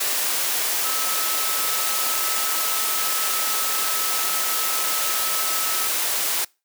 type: tone in noise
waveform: sine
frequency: 1295 Hz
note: E6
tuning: 31 cents flat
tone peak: -31 dBFS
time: 0.84-5.88 s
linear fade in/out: 10 ms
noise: white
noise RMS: -23 dBFS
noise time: 0-6.45 s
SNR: -11 dB
effects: noise-tail reverb RT60 0.3 s tail -26 dB re dry + high-pass 400 Hz 12 dB/octave